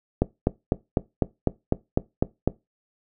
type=click train; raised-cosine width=2 ms; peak=-5 dBFS; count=10; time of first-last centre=0.22-2.476 s; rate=3.99 Hz; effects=noise-tail reverb RT60 0.2 s tail -19 dB re dry